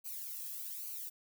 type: noise with flanger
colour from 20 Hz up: violet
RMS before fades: -43 dBFS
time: 0.04-1.1 s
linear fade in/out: 20 ms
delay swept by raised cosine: 0.56 to 1.39 ms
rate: 1.2 Hz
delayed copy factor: -1
effects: none